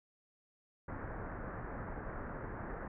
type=low-pass noise; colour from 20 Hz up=pink; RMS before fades=-43 dBFS; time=0.88-2.88 s; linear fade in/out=5 ms; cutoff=1800 Hz; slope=48 dB/octave; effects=none